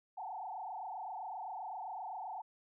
sine tone with frequency modulation, 812 Hz, G#5, 39 cents flat, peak -40 dBFS, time 0.17-2.42 s, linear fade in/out 10 ms, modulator 27.7 Hz, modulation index 3.3, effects none

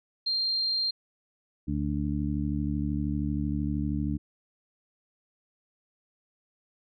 sine tone, 4186 Hz, C8, in tune, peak -25 dBFS, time 0.26-0.91 s, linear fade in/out 10 ms
harmonic tone, 72.9 Hz, D2, 12 cents flat, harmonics 1 / 2 / 3 / 4, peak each -32 / -32 / -32 / -32 dBFS, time 1.67-4.18 s, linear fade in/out 20 ms
effects none

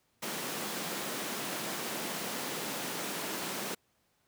pink high-pass noise, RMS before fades -37 dBFS, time 0.22-3.75 s, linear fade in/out 10 ms, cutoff 180 Hz, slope 24 dB/octave, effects pink hiss -73 dBFS RMS until 4.27 s + high-pass 80 Hz 12 dB/octave

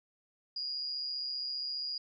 sine tone with amplitude modulation, 4862 Hz, D#8, 41 cents flat, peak -32 dBFS, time 0.56-1.98 s, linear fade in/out 5 ms, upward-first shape sine, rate 135 Hz, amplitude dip 50%, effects none

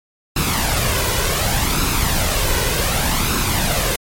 pink noise with flanger, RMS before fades -18 dBFS, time 0.36-3.96 s, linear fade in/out 5 ms, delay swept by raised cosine 0.76 to 2.06 ms, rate 0.67 Hz, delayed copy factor +0.5, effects MP3 64 kbps

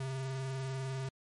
square tone with vibrato, 132.9 Hz, C3, 27 cents sharp, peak -36 dBFS, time 0-1.09 s, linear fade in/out 5 ms, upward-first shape square, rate 20 Hz, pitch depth 29 cents each way, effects MP3 48 kbps

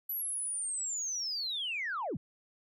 sine linear sweep, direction down, 11970 to 98 Hz, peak -32 dBFS, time 0.09-2.17 s, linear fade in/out 5 ms, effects tanh soft clip ceiling -28 dBFS

